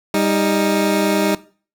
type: tone pair together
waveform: 20% pulse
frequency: 198.42 / 312.7 Hz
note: G3 / D#4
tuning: +21 / +9 cents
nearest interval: minor sixth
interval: 788 cents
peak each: -13 dBFS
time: 0.14-1.35 s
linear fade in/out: 2 ms
effects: noise-tail reverb RT60 0.4 s tail -19 dB re dry

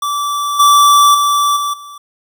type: tone with level steps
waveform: square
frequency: 1161 Hz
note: D6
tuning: 20 cents flat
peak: -16 / -6 / -11 / -16 / -31 dBFS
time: 0.02-1.98 s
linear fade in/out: 5 ms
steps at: 0.59 / 1.14 / 1.56 / 1.73 s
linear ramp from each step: 10 ms
effects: none

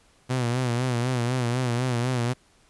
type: tone with vibrato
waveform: sawtooth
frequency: 123.47 Hz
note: B2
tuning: in tune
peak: -19 dBFS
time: 0.29-2.34 s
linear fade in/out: 20 ms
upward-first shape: sine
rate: 4 Hz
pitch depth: 83 cents each way
effects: pink hiss -60 dBFS RMS until 2.69 s + resampled to 24000 Hz

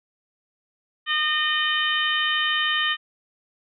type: harmonic tone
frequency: 611 Hz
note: D#5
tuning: 32 cents flat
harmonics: 2 / 3 / 4 / 5 / 6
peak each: -28 / -24 / -33 / -24 / -31 dBFS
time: 1.06-2.97 s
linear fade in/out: 50 ms
effects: none

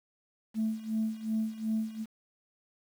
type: tone with tremolo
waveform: sine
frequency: 220 Hz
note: A3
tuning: in tune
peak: -25 dBFS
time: 0.54-2.06 s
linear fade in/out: 50 ms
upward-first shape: sine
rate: 2.7 Hz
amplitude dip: 85%
effects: tanh soft clip ceiling -23 dBFS + 9-bit

